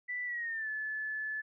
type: tone with pitch glide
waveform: sine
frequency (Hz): 1977 to 1731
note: B6 to A6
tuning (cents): +1 to -29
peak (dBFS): -34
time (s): 0.08-1.42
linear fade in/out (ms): 20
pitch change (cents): -230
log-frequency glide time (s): 0.25-0.69
effects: none